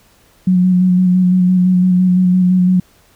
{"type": "tone with vibrato", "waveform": "sine", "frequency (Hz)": 182.4, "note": "F#3", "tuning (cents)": -24, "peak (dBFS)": -8, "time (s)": [0.47, 2.8], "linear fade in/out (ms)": 5, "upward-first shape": "square", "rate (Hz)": 5.9, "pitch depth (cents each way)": 19, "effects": ["pink hiss -51 dBFS RMS until 3.15 s"]}